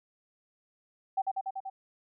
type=tone with echo; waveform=sine; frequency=772 Hz; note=G5; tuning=27 cents flat; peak=-25 dBFS; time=1.17-1.22 s; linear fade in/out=10 ms; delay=96 ms; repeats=5; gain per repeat=-2 dB; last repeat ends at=1.7 s; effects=none